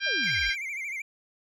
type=harmonic tone; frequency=796 Hz; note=G5; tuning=26 cents sharp; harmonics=2 / 3 / 4 / 5 / 6 / 7; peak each=-27 / -31 / -33 / -35 / -37 / -38 dBFS; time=0-0.56 s; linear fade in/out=50 ms
type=exponential sweep; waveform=sine; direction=down; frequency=667 to 43.77 Hz; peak=-36 dBFS; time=0.06-0.5 s; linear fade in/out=10 ms
type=tone with vibrato; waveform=triangle; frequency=2217 Hz; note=C#7; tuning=in tune; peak=-30 dBFS; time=0.23-1.02 s; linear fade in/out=5 ms; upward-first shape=sine; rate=13 Hz; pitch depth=120 cents each way
effects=none